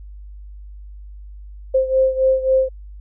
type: beating tone pair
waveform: sine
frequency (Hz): 524 / 527.7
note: C5 / C5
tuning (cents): +2 / +15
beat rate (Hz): 3.7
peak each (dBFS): -15 / -19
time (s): 1.74-2.69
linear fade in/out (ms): 10
effects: added 50 Hz sine -34 dBFS peak until 3 s